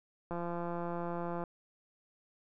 click train, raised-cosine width 1 ms, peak -25 dBFS, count 195, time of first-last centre 0.31-1.438 s, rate 172 Hz, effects none

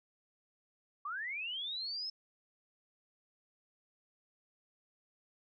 sine linear sweep, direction up, 1108.7 to 5274 Hz, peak -37 dBFS, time 1.05-2.1 s, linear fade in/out 5 ms, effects none

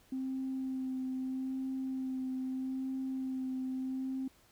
sine tone with vibrato, 261.6 Hz, C4, in tune, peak -33 dBFS, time 0.12-4.28 s, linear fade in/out 5 ms, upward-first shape sine, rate 0.79 Hz, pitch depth 15 cents each way, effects tanh soft clip ceiling -29 dBFS + pink hiss -65 dBFS RMS until 4.51 s

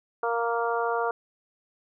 harmonic tone, 233.1 Hz, A#3, in tune, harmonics 2 / 3 / 4 / 5 / 6, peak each -28 / -30 / -31 / -32 / -33 dBFS, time 0.23-1.11 s, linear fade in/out 2 ms, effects none

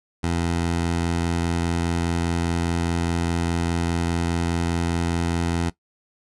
15% pulse tone, 84.9 Hz, F2, 48 cents flat, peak -15 dBFS, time 0.23-5.7 s, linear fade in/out 10 ms, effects noise-tail reverb RT60 0.1 s tail -17 dB re dry + resampled to 24000 Hz

